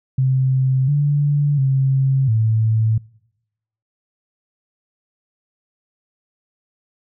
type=tone with pitch steps; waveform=sine; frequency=131.3 / 145 / 134.2 / 110.8 Hz; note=C3 / D3 / C3 / A2; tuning=+6 / -22 / +44 / +13 cents; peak=-13 dBFS; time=0.18-2.98 s; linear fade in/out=5 ms; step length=700 ms; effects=noise-tail reverb RT60 0.9 s tail -26 dB re dry